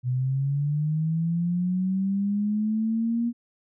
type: linear sweep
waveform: sine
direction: up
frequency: 123.47 to 238.2 Hz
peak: -22 dBFS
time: 0.03-3.33 s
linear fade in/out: 50 ms
effects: none

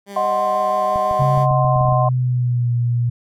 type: tone with vibrato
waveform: 15% pulse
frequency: 198 Hz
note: G3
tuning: 18 cents sharp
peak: -25 dBFS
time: 0.06-1.47 s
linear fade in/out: 50 ms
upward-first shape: sine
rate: 6.1 Hz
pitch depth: 23 cents each way
type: chord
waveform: sine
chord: C diminished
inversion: first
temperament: equal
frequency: 622.3 / 740 / 1046.5 Hz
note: Eb5 / Gb5 / C6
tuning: 0 / 0 / 0 cents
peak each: -20 dBFS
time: 0.16-2.09 s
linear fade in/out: 5 ms
type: clicks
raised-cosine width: 5 ms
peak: -18 dBFS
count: 11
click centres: 0.959 / 1.112 / 1.221 / 1.375 / 1.511 / 1.648 / 1.762 / 1.811 / 1.853 / 1.887 / 1.924 s
type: tone with pitch glide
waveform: sine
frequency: 136.2 to 119.95 Hz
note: C#3 to A#2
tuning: -30 to +50 cents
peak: -15 dBFS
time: 1.19-3.1 s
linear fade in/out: 10 ms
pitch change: -220 cents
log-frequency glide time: 1.38-2.72 s
effects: none

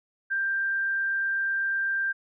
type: tone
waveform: sine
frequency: 1582 Hz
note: G6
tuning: 15 cents sharp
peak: -24 dBFS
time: 0.3-2.13 s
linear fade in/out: 20 ms
effects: none

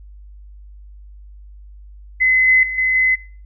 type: tone with level steps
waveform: sine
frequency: 2036 Hz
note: C7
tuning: 48 cents flat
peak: -11 / -9 / -22 / -14 / -12 dBFS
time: 2.2-3.16 s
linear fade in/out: 20 ms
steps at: 2.48 / 2.63 / 2.78 / 2.95 s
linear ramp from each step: 2 ms
effects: noise-tail reverb RT60 0.4 s tail -19 dB re dry + added 50 Hz sine -37 dBFS peak until 3.45 s

